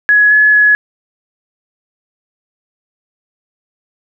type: tone with pitch steps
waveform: sine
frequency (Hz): 1681 / 1703 / 1691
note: G#6 / G#6 / G#6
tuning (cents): +20 / +43 / +31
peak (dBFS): -5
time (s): 0.09-0.75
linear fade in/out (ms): 0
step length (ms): 220
effects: none